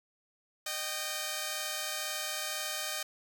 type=tone cluster; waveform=5% pulse; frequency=614 / 773 / 1584 Hz; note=D#5 / G5 / G6; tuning=-23 / -24 / +18 cents; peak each=-25 / -29 / -29 dBFS; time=0.66-3.03 s; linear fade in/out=5 ms; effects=none